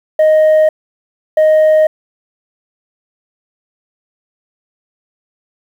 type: tone pair in turn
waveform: sine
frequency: 622.3 / 622.3 Hz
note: D#5 / D#5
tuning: 0 / 0 cents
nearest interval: unison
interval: 0 cents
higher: neither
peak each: -3 dBFS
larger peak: neither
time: 0.19-0.69 / 1.37-1.87 s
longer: neither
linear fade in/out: 5 ms
effects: tanh soft clip ceiling -5 dBFS + 7-bit